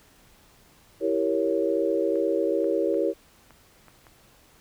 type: chord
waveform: sine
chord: E diminished seventh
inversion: none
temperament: equal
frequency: 329.6 / 392 / 466.2 / 554.4 Hz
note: E4 / G4 / Bb4 / Db5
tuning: 0 / 0 / 0 / 0 cents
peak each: -27 dBFS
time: 1-3.14 s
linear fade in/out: 50 ms
type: clicks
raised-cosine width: 0.5 ms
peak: -34 dBFS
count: 6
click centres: 2.157 / 2.643 / 2.943 / 3.507 / 3.883 / 4.068 s
effects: pink hiss -57 dBFS RMS until 4.6 s